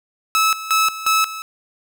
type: tone with tremolo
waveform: sawtooth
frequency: 1300 Hz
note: E6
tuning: 24 cents flat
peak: -10 dBFS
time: 0.35-1.42 s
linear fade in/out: 0 ms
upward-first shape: square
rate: 2.8 Hz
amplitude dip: 80%
effects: none